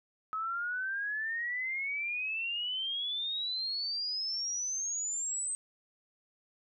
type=exponential sweep; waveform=sine; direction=up; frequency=1276 to 8300 Hz; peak=-32 dBFS; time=0.33-5.55 s; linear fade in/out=0 ms; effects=none